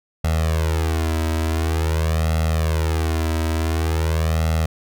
sawtooth tone with flanger, 80.1 Hz, E2, 49 cents flat, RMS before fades -20 dBFS, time 0.24-4.66 s, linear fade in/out 5 ms, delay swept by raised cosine 1.5 to 3.1 ms, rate 0.47 Hz, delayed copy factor +0.95, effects none

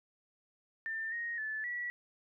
sine tone with pitch steps, 1791 / 1870 / 1741 / 1940 Hz, A6 / A#6 / A6 / B6, +30 / +5 / -19 / -31 cents, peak -35 dBFS, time 0.86-1.9 s, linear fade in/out 0 ms, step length 260 ms, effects none

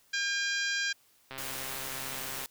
harmonic tone, 804 Hz, G5, 44 cents sharp, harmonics 2 / 3 / 4 / 5 / 6 / 7 / 8 / 9, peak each -31 / -38 / -38 / -40 / -38 / -40 / -46 / -44 dBFS, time 0.13-0.93 s, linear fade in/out 10 ms
click train, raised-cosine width 0.3 ms, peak -25 dBFS, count 151, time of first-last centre 1.31-2.438 s, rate 133 Hz
white noise, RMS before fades -39 dBFS, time 1.38-2.46 s, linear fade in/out 0 ms
effects white hiss -65 dBFS RMS until 2.5 s

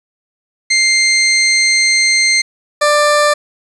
20% pulse tone pair in turn, 2100 / 591.7 Hz, C7 / D5, +6 / +13 cents, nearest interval octave + minor seventh, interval 2193 cents, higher first, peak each -4 dBFS, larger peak neither, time 0.7-2.42 / 2.81-3.34 s, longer first, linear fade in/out 10 ms, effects resampled to 24000 Hz + 7-bit

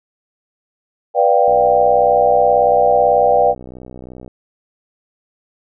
sine chord, G dominant seventh, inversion first, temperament just, 490 / 588 / 705.6 / 784 Hz, B4 / D5 / F5 / G5, -14 / +2 / +18 / 0 cents, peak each -15 dBFS, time 1.14-3.55 s, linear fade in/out 50 ms
click train, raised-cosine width 2 ms, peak -21 dBFS, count 177, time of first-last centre 1.48-4.278 s, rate 62.9 Hz
effects none

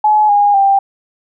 sine tone with pitch steps, 850 / 818.2 / 787.6 Hz, G#5 / G#5 / G5, +40 / -26 / +8 cents, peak -7 dBFS, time 0.04-0.79 s, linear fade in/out 5 ms, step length 250 ms, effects none

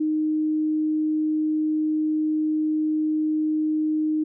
sine tone, 309.1 Hz, D#4, 11 cents flat, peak -20 dBFS, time 0-4.24 s, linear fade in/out 10 ms, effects none

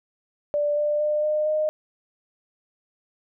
sine tone with pitch steps, 587.3 / 594.1 / 601 / 608 / 615.1 Hz, D5 / D5 / D5 / D#5 / D#5, 0 / +20 / +40 / -40 / -20 cents, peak -20 dBFS, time 0.54-1.69 s, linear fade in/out 0 ms, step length 230 ms, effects none

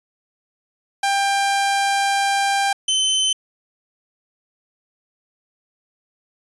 sawtooth tone pair in turn, 794 / 3061 Hz, G5 / G7, +22 / -42 cents, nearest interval octave + major seventh, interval 2336 cents, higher second, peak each -13 dBFS, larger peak neither, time 1.03-2.73 / 2.88-3.33 s, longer first, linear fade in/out 5 ms, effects resampled to 24000 Hz

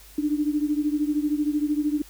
sine beating tone pair, 293.7 / 306.7 Hz, D4 / D#4, 0 / -25 cents, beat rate 13 Hz, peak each -23 / -26 dBFS, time 0.18-2.02 s, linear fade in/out 5 ms, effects added 50 Hz sine -49 dBFS peak until 2.09 s + white hiss -50 dBFS RMS until 2.09 s

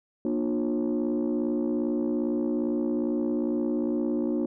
sine tone cluster, 236.7 / 299.1 / 356.5 / 542 Hz, A#3 / D4 / F4 / C#5, +27 / +32 / +36 / -39 cents, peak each -27 / -27 / -29 / -35 dBFS, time 0.25-4.46 s, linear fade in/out 2 ms, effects tanh soft clip ceiling -19 dBFS

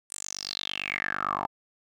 10% pulse tone with band-pass filter sweep, 48.88 Hz, G1, 4 cents flat, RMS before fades -33 dBFS, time 0.1-1.47 s, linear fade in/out 10 ms, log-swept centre 8900 to 880 Hz, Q 8.1, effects none

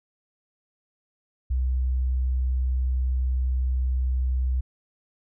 sine tone, 63.7 Hz, C2, 46 cents flat, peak -21 dBFS, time 1.5-4.61 s, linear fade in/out 10 ms, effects none

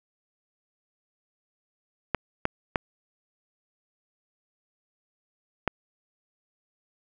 clicks, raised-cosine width 0.5 ms, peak -8 dBFS, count 4, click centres 2.147 / 2.454 / 2.758 / 5.677 s, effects none

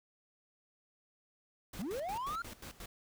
pink noise with tremolo, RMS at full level -47 dBFS, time 1.73-2.86 s, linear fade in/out 5 ms, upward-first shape square, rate 5.6 Hz, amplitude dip 80%
triangle linear sweep, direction up, 155.4 to 1422 Hz, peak -34 dBFS, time 1.79-2.42 s, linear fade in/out 2 ms
effects none

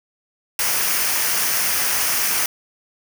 white noise with comb filter, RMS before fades -20 dBFS, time 0.59-2.46 s, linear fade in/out 2 ms, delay 0.26 ms, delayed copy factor -0.5, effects none

